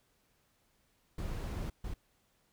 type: noise bursts at uneven times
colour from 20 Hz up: brown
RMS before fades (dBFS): -38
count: 2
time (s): 1.18-1.7 / 1.84-1.94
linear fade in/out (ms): 5
effects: pink hiss -73 dBFS RMS until 2.52 s